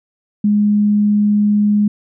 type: tone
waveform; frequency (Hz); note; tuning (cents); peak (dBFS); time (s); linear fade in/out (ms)
sine; 207.7; G#3; 0; -10; 0.44-1.88; 5
effects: none